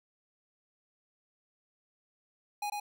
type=tone with echo; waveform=square; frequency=827 Hz; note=G#5; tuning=8 cents flat; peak=-33 dBFS; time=2.62-2.7 s; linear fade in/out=5 ms; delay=100 ms; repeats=1; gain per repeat=-2 dB; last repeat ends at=2.8 s; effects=none

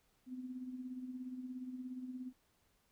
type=tone with tremolo; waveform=sine; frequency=254 Hz; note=B3; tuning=49 cents sharp; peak=-40 dBFS; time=0.26-2.33 s; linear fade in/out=50 ms; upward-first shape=sine; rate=17 Hz; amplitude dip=55%; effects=pink hiss -75 dBFS RMS until 2.91 s

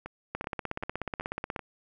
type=two click trains; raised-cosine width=0.5 ms; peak=-23 / -17 dBFS; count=5 / 21; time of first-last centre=0.06-1.593 / 0.35-1.562 s; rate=2.61 / 16.5 Hz; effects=none

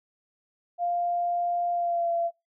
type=tone with pitch glide; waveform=sine; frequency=698.5 to 681 Hz; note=F5 to F5; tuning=0 to -44 cents; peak=-24 dBFS; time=0.78-2.31 s; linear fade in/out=50 ms; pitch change=-44 cents; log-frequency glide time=1.72-2.1 s; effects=noise-tail reverb RT60 0.2 s tail -19 dB re dry

